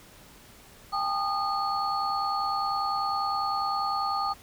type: tone cluster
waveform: sine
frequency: 796 / 866 / 1226 / 4401 Hz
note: G5 / A5 / D#6 / C#8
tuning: +26 / -28 / -26 / -13 cents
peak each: -30 / -36 / -28 / -37 dBFS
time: 0.92-4.34 s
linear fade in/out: 20 ms
effects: pink hiss -52 dBFS RMS until 4.42 s